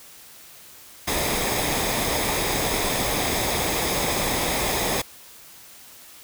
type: noise with comb filter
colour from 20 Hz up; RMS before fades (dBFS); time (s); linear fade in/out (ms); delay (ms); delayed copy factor
pink; -24; 1.07-5.02; 10; 0.69; -0.5
effects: white hiss -46 dBFS RMS until 6.23 s